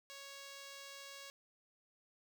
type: tone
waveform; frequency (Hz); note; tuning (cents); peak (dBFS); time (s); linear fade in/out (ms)
5% pulse; 554.4; C#5; 0; -38; 0.1-1.3; 0
effects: none